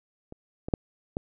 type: clicks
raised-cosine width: 2 ms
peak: -28 / -21 / -8 / -16 dBFS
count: 4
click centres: 0.324 / 0.685 / 0.738 / 1.169 s
effects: none